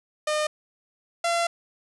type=tone pair in turn; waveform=sawtooth; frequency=608 / 682.5 Hz; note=D#5 / F5; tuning=-40 / -40 cents; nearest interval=major second; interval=200 cents; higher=second; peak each=-19 / -18 dBFS; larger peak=second; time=0.27-0.47 / 1.24-1.47 s; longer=second; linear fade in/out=5 ms; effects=resampled to 24000 Hz + 8-bit